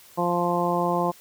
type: harmonic tone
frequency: 174.61 Hz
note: F3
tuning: in tune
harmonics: 1 / 2 / 3 / 4 / 5 / 6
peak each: -28 / -28 / -28 / -28 / -28 / -28 dBFS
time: 0.17-1.12 s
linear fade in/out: 20 ms
effects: white hiss -51 dBFS RMS until 1.2 s